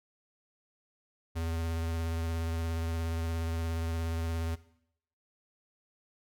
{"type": "tone with vibrato", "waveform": "square", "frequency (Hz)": 82.4, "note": "E2", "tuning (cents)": 0, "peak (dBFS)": -32, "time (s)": [1.35, 4.56], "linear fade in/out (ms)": 20, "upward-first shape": "triangle", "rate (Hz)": 17, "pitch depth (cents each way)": 22, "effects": ["noise-tail reverb RT60 0.7 s tail -17 dB re dry"]}